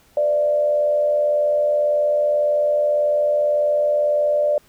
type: tone with frequency modulation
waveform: sine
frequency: 592 Hz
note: D5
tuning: 14 cents sharp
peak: -15 dBFS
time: 0.17-4.58 s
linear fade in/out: 2 ms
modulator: 81.8 Hz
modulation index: 0.42
effects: pink hiss -55 dBFS RMS until 4.68 s